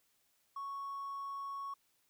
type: tone with hard clipping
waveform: triangle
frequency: 1108.7 Hz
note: C#6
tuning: in tune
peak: -40 dBFS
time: 0.56-1.74 s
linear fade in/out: 5 ms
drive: 4 dB
effects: white hiss -75 dBFS RMS until 2.09 s